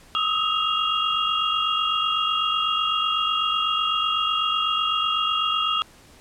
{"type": "tone cluster", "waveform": "sine", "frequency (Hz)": [1243, 1291, 2800, 3294], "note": ["D#6", "E6", "F7", "G#7"], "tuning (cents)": [-2, -37, 4, -15], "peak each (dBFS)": -26, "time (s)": [0.15, 5.82], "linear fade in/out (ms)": 0, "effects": ["pink hiss -51 dBFS RMS until 6.2 s", "low-pass 11000 Hz 12 dB/octave"]}